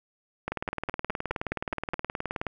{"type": "two click trains", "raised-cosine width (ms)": 0.5, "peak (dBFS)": [-15, -15], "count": [38, 8], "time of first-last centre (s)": [[0.52, 2.467], [0.48, 1.935]], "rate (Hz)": [19, 4.81], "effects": []}